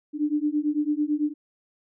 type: beating tone pair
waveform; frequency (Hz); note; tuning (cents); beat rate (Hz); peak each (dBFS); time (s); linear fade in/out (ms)
sine; 293.7 / 302.7; D4 / D#4; 0 / -48; 9; -25; 0.13-1.34; 50
effects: none